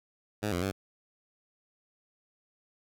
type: tone with pitch steps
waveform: 10% pulse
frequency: 105.5 / 87.8 / 96.8 Hz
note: G#2 / F2 / G2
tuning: +28 / +10 / -21 cents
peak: -21 dBFS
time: 0.42-0.72 s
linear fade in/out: 20 ms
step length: 100 ms
effects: none